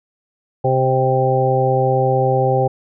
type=harmonic tone with a mistuned harmonic; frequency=130.8 Hz; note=C3; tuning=in tune; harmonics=1 / 2 / 3 / 4 / 5 / 6; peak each=-18 / -30 / -20 / -18 / -28 / -19 dBFS; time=0.64-2.68 s; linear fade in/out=10 ms; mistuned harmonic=5; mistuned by=-40 cents; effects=none